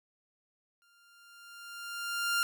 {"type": "tone with exponential growth", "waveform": "sawtooth", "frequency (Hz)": 1396.9, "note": "F6", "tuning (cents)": 0, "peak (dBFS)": -22, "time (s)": [0.82, 2.43], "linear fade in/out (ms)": 0, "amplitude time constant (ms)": 350, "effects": []}